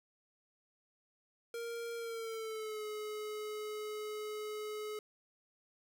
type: tone with pitch glide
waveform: square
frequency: 466.2 to 425 Hz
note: A#4 to G#4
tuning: 0 to +40 cents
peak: -40 dBFS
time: 1.54-4.99 s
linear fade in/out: 2 ms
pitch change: -160 cents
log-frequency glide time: 1.96-2.85 s
effects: none